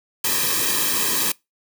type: noise with comb filter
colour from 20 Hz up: white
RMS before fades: -21 dBFS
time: 0.24-1.32 s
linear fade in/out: 5 ms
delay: 1.4 ms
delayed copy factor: -1
effects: noise-tail reverb RT60 0.2 s tail -23 dB re dry